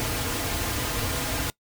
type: noise with comb filter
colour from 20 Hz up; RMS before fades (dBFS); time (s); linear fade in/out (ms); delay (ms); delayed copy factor
pink; -28; 0-1.5; 0; 5.3; -0.55
effects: noise-tail reverb RT60 0.1 s tail -22 dB re dry